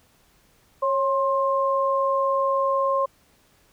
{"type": "tone pair together", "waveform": "sine", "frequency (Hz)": [548.2, 1059], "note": ["C#5", "C6"], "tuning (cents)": [-19, 21], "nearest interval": "major seventh", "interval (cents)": 1140, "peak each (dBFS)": -22, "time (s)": [0.82, 3.06], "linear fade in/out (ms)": 10, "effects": ["pink hiss -60 dBFS RMS until 3.72 s"]}